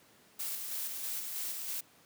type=noise with tremolo; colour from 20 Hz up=blue; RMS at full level=-37 dBFS; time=0.39-1.81 s; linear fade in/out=10 ms; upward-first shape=square; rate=3.1 Hz; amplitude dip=30%; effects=pink hiss -62 dBFS RMS until 2.05 s + high-pass 150 Hz 12 dB/octave